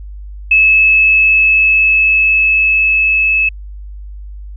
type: tone with level ramp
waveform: sine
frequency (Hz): 2598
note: E7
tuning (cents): -26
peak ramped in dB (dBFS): -5 to -9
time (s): 0.51-3.49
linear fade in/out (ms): 5
effects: added 50 Hz sine -26 dBFS peak until 4.56 s